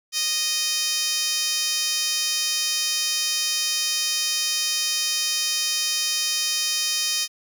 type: tone with high-pass filter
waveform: 15% pulse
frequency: 620 Hz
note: D#5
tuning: 6 cents flat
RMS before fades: -24 dBFS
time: 0.12-7.28 s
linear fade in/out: 50 ms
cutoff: 4200 Hz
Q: 4.9
effects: none